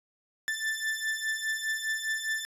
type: beating tone pair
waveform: 40% pulse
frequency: 1762 / 1766.9 Hz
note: A6 / A6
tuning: +2 / +7 cents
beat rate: 4.9 Hz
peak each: -33 / -31 dBFS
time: 0.48-2.45 s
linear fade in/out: 0 ms
effects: resampled to 32000 Hz + 11-bit